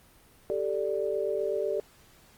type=chord; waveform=sine; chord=G suspended second; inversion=none; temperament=equal; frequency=392 / 440 / 587.3 Hz; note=G4 / A4 / D5; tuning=0 / 0 / 0 cents; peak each=-31 dBFS; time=0.5-1.8 s; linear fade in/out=0 ms; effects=pink hiss -58 dBFS RMS until 2.37 s + Opus 32 kbps